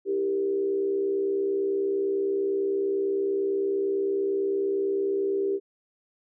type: tone with frequency modulation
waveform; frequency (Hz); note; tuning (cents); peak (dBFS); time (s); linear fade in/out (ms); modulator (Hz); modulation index
sine; 393.4; G4; +6; -23; 0.05-5.6; 50; 68.9; 0.58
effects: none